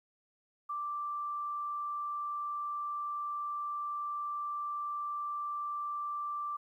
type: tone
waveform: sine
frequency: 1174.7 Hz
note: D6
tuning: in tune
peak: -34 dBFS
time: 0.69-6.57 s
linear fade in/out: 10 ms
effects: 12-bit